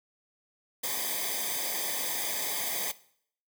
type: noise with comb filter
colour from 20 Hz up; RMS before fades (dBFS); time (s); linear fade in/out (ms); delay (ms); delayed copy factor
white; -32; 0.83-2.92; 10; 0.72; -1
effects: noise-tail reverb RT60 0.6 s tail -18 dB re dry